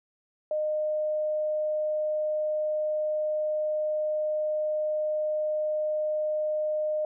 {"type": "tone", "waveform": "sine", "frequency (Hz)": 612, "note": "D#5", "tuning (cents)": -29, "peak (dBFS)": -25, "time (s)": [0.51, 7.05], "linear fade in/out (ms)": 2, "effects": []}